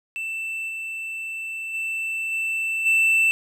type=tone with level steps; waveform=triangle; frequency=2663 Hz; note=E7; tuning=17 cents sharp; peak=-25 / -27 / -23 / -21 / -14 dBFS; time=0.16-3.31 s; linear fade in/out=0 ms; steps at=0.68 / 1.73 / 2.31 / 2.85 s; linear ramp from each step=20 ms; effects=none